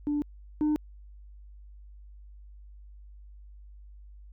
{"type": "tone pair in turn", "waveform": "sine", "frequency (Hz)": [293.7, 302.3], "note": ["D4", "D#4"], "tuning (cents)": [0, -50], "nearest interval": "unison", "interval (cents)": 50, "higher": "second", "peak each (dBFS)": [-24, -20], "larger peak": "second", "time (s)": [[0.07, 0.22], [0.61, 0.76]], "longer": "neither", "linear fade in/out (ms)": 0, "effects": ["tanh soft clip ceiling -22 dBFS", "added 50 Hz sine -46 dBFS peak until 4.32 s"]}